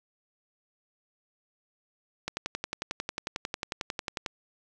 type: click train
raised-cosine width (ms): 0.2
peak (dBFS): -14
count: 23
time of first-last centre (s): 2.28-4.262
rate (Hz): 11.1
effects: none